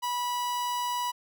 45% pulse tone, 979 Hz, B5, 15 cents flat, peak -28 dBFS, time 0.02-1.12 s, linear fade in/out 20 ms, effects none

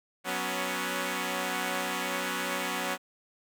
5% pulse chord, F# suspended fourth, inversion none, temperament equal with one note detuned, 185 / 246.9 / 278.8 Hz, F#3 / B3 / C#4, 0 / 0 / +10 cents, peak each -23 dBFS, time 0.24-2.98 s, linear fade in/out 50 ms, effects none

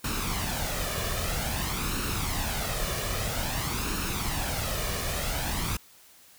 pink noise with flanger, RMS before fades -30 dBFS, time 0.04-5.77 s, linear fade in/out 5 ms, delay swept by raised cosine 0.73 to 1.73 ms, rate 0.51 Hz, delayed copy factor +0.55, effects white hiss -55 dBFS RMS until 6.38 s

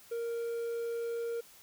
triangle tone, 466.2 Hz, A#4, in tune, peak -31 dBFS, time 0.11-1.41 s, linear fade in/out 10 ms, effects white hiss -57 dBFS RMS until 1.62 s

